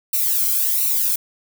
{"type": "noise with flanger", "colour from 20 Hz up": "violet", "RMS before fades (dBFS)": -19, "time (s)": [0.13, 1.16], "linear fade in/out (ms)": 5, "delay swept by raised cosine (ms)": [0.6, 1.11], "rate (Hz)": 1.4, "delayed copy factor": -0.95, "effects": []}